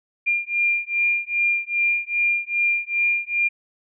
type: beating tone pair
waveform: sine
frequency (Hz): 2398 / 2400.5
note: D7 / D7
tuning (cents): +36 / +37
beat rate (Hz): 2.5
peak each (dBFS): -22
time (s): 0.26-3.49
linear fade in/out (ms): 20
effects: none